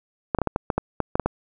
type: clicks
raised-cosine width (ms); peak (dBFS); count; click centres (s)
1; -7; 11; 0.348 / 0.387 / 0.417 / 0.473 / 0.561 / 0.702 / 0.78 / 1.003 / 1.155 / 1.197 / 1.26
effects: none